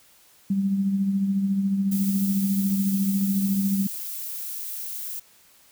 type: tone with tremolo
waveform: sine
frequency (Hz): 196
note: G3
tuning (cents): 0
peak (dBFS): -18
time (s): 0.5-3.87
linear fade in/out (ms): 5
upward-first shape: triangle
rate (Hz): 14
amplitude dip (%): 50
type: noise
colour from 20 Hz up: violet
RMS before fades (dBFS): -33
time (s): 1.91-5.2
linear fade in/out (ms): 10
effects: white hiss -56 dBFS RMS until 5.71 s